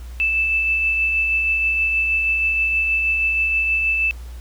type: tone with tremolo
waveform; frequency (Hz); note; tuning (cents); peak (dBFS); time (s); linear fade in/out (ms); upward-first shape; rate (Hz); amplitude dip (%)
sine; 2637; E7; 0; -15; 0.2-4.11; 0; triangle; 6.3; 30
effects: added 60 Hz sine -31 dBFS peak until 4.4 s + pink hiss -48 dBFS RMS until 4.4 s